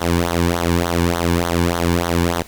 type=tone with flanger; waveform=sawtooth; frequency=85.8 Hz; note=F2; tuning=30 cents flat; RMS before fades=-18 dBFS; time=0-2.43 s; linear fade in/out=20 ms; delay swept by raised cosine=0.39 to 1.59 ms; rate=3.4 Hz; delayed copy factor=-0.85; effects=pink hiss -42 dBFS RMS until 2.47 s